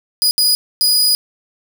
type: tone bursts at uneven times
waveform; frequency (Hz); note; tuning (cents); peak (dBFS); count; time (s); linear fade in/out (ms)
sawtooth; 4937; D#8; -14; -8; 3; 0.22-0.31 / 0.38-0.55 / 0.81-1.15; 0
effects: none